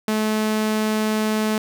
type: tone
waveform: sawtooth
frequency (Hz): 216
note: A3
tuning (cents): -32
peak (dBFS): -15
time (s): 0.08-1.58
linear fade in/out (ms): 2
effects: none